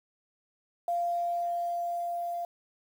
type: tone with level ramp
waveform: sine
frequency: 693 Hz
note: F5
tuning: 14 cents flat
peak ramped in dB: -26 to -31 dBFS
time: 0.88-2.45 s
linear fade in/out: 2 ms
effects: 9-bit